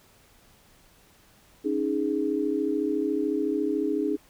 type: chord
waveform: sine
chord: C# suspended second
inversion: none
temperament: equal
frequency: 277.2 / 311.1 / 415.3 Hz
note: C#4 / D#4 / G#4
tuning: 0 / 0 / 0 cents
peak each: -29 / -27 / -28 dBFS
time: 1.64-4.17 s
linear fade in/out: 20 ms
effects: pink hiss -58 dBFS RMS until 4.29 s